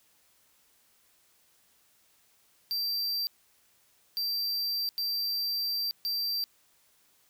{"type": "tone bursts at uneven times", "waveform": "square", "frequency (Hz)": 4699, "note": "D8", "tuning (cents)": 0, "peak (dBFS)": -29, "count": 4, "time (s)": [[2.71, 3.27], [4.17, 4.89], [4.98, 5.91], [6.05, 6.44]], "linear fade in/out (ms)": 0, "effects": ["white hiss -66 dBFS RMS until 7.29 s"]}